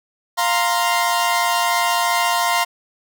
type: chord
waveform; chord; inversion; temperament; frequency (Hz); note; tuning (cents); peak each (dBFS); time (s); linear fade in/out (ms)
sawtooth; F suspended fourth; none; equal; 698.5 / 932.3 / 1046.5; F5 / Bb5 / C6; 0 / 0 / 0; -17; 0.37-2.65; 20
effects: none